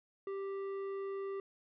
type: tone with tanh clipping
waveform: triangle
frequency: 392 Hz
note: G4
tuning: in tune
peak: -39 dBFS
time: 0.27-1.4 s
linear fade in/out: 2 ms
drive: 14 dB
effects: none